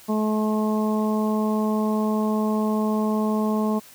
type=harmonic tone; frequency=214.9 Hz; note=A3; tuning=41 cents flat; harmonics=1 / 2 / 3 / 4 / 5; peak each=-21 / -28 / -31 / -33 / -32 dBFS; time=0.08-3.8 s; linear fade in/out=20 ms; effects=white hiss -48 dBFS RMS until 3.94 s